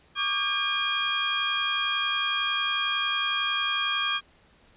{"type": "tone cluster", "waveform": "sine", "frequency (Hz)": [1125, 1196, 1606, 2418, 3260], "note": ["C#6", "D6", "G6", "D7", "G#7"], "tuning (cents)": [25, 31, 41, 50, -33], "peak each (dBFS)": [-34, -32, -31, -32, -27], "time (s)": [0.15, 4.21], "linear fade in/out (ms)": 50, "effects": ["pink hiss -59 dBFS RMS until 4.76 s", "resampled to 8000 Hz"]}